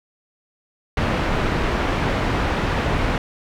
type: low-pass noise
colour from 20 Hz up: pink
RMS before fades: -21 dBFS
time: 0.97-3.18 s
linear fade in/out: 2 ms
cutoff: 2300 Hz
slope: 12 dB/octave
effects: none